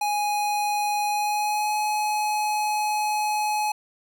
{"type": "tone with pitch glide", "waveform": "square", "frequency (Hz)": [830.6, 845.6], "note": ["G#5", "G#5"], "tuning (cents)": [0, 31], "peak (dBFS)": -23, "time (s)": [0.01, 3.72], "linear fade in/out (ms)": 5, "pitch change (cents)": 31, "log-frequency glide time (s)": [1.06, 1.76], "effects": []}